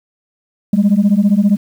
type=beating tone pair; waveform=sine; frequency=196 / 211 Hz; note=G3 / G#3; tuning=0 / +28 cents; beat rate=15 Hz; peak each=-10 dBFS; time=0.73-1.57 s; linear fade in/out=5 ms; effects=tanh soft clip ceiling -5 dBFS + 7-bit